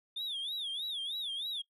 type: tone with vibrato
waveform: sine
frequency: 3520 Hz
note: A7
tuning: in tune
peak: -32 dBFS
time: 0.16-1.62 s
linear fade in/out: 10 ms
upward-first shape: sine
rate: 3.2 Hz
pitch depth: 180 cents each way
effects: noise-tail reverb RT60 0.1 s tail -22 dB re dry + tanh soft clip ceiling -34 dBFS